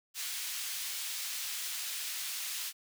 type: high-pass noise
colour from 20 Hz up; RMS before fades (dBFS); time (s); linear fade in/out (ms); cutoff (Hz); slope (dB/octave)
pink; -38; 0.14-2.73; 50; 2800; 12
effects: none